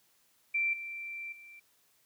sine tone with level steps, 2349 Hz, D7, in tune, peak -27 / -38 / -49 dBFS, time 0.54-1.6 s, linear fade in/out 10 ms, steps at 0.73 / 1.32 s, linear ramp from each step 5 ms, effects white hiss -69 dBFS RMS until 2.05 s + high-pass 60 Hz 12 dB/octave

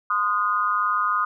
sine tone with amplitude modulation, 1235 Hz, D#6, 13 cents flat, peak -15 dBFS, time 0.1-1.25 s, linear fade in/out 5 ms, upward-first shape sine, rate 203 Hz, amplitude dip 95%, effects none

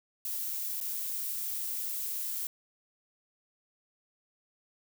violet noise with dropouts, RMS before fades -35 dBFS, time 0.25-2.47 s, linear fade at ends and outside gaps 1 ms, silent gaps 0.802-0.811 s, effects none

